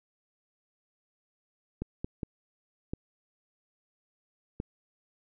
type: clicks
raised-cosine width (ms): 3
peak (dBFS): -20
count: 5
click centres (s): 1.82 / 2.045 / 2.232 / 2.935 / 4.601
effects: none